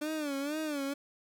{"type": "tone with vibrato", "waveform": "30% pulse", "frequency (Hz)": 293.7, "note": "D4", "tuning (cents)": 0, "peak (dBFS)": -30, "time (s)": [0.01, 0.94], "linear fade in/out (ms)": 10, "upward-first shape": "sine", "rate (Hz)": 2.1, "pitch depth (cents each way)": 120, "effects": []}